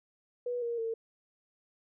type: tone with pitch steps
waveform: sine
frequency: 488 / 470.3 / 453.2 Hz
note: B4 / A#4 / A#4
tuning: -21 / +15 / -49 cents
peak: -31 dBFS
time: 0.46-0.94 s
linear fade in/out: 5 ms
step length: 160 ms
effects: none